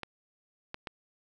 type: clicks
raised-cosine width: 0.3 ms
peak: -21 dBFS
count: 3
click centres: 0.033 / 0.744 / 0.872 s
effects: none